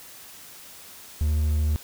triangle tone, 76.1 Hz, D#2, 38 cents flat, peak -18 dBFS, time 1.21-1.76 s, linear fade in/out 0 ms, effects white hiss -45 dBFS RMS until 1.83 s

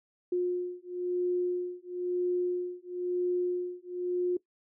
sine beating tone pair, 357.3 / 358.3 Hz, F4 / F4, +40 / +44 cents, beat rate 1 Hz, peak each -31 dBFS, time 0.32-4.37 s, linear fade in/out 5 ms, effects noise-tail reverb RT60 0.1 s tail -19 dB re dry

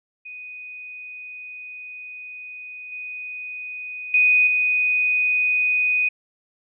sine tone with level steps, 2489 Hz, D#7, in tune, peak -34 / -30 / -13 / -17 dBFS, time 0.25-6.09 s, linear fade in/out 10 ms, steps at 2.92 / 4.14 / 4.47 s, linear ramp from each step 2 ms, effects none

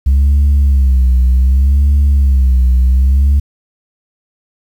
sine tone with vibrato, 66.8 Hz, C2, 36 cents sharp, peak -4 dBFS, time 0.06-3.4 s, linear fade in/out 10 ms, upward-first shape sine, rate 0.66 Hz, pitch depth 110 cents each way, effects tanh soft clip ceiling -5 dBFS + 7-bit

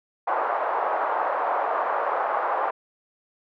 white band-pass noise, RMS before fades -25 dBFS, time 0.27-2.71 s, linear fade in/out 10 ms, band 560 to 1100 Hz, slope 24 dB/octave, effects none

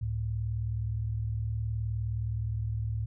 sine tone pair together, 69.3 / 108.65 Hz, C#2 / A2, 0 / -21 cents, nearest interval minor sixth, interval 779 cents, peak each -35 / -30 dBFS, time 0.01-3.06 s, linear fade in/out 10 ms, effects none

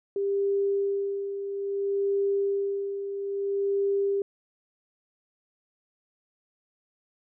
sine tone with tremolo, 397.7 Hz, G4, 25 cents sharp, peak -22 dBFS, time 0.16-4.22 s, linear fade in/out 2 ms, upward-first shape sine, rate 0.6 Hz, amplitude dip 60%, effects none

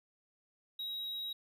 triangle tone, 3827 Hz, A#7, 45 cents sharp, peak -36 dBFS, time 0.79-1.33 s, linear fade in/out 5 ms, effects none

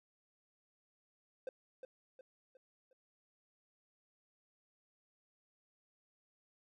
triangle tone with echo, 517 Hz, C5, 21 cents flat, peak -37 dBFS, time 1.47-1.49 s, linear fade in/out 2 ms, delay 360 ms, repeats 4, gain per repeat -7 dB, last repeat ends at 2.93 s, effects none

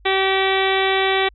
harmonic tone, 384.4 Hz, G4, 34 cents flat, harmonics 1 / 2 / 3 / 4 / 5 / 6 / 7 / 8 / 9 / 10, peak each -20 / -22 / -27 / -29 / -24 / -25 / -31 / -31 / -27 / -30 dBFS, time 0.05-1.29 s, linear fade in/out 10 ms, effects added 50 Hz sine -46 dBFS peak until 1.34 s

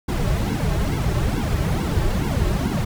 brown noise with flanger, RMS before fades -21 dBFS, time 0.08-2.85 s, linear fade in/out 10 ms, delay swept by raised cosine 1.6 to 4.2 ms, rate 2.3 Hz, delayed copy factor -0.95, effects none

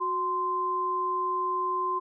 sine tone pair together, 367.2 / 1040 Hz, F#4 / C6, -13 / -11 cents, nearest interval octave + tritone, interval 1802 cents, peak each -34 / -26 dBFS, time 0-2 s, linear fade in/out 20 ms, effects none

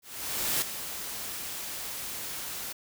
white noise with ADSR envelope, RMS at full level -27 dBFS, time 0.02-2.73 s, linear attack 600 ms, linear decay 3 ms, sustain -10 dB, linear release 11 ms, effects none

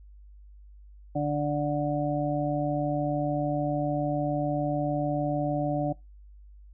harmonic tone, 146.7 Hz, D3, 2 cents flat, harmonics 1 / 2 / 4 / 5, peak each -30 / -29 / -30 / -32 dBFS, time 1.15-5.93 s, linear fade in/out 10 ms, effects noise-tail reverb RT60 0.2 s tail -22 dB re dry + added 50 Hz sine -47 dBFS peak until 6.73 s

